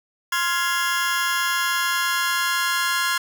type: chord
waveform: sawtooth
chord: F minor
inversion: second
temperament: just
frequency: 1047.7 / 1396.9 / 1676.3 Hz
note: C6 / F6 / Ab6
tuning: +2 / 0 / +16 cents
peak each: -21 dBFS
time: 0.32-3.18 s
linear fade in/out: 5 ms
effects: none